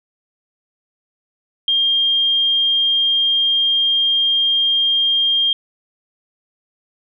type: tone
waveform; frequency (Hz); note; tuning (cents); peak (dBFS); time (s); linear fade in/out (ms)
sine; 3210; G7; +40; -13; 1.68-5.53; 2
effects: none